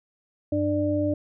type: tone cluster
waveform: sine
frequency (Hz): 96.8 / 298.7 / 592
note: G2 / D4 / D5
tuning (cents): -21 / +29 / +14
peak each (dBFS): -29 / -24 / -26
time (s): 0.52-1.14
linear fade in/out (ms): 5
effects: none